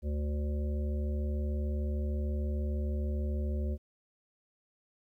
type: harmonic tone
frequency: 73.42 Hz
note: D2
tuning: in tune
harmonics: 1 / 3 / 5 / 7 / 8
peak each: -30 / -40 / -44 / -47 / -48 dBFS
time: 0.02-3.78 s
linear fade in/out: 50 ms
effects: 12-bit